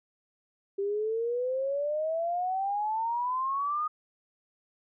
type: exponential sweep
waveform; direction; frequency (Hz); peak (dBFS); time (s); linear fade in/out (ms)
sine; up; 392 to 1244.5; -27; 0.78-3.88; 10
effects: none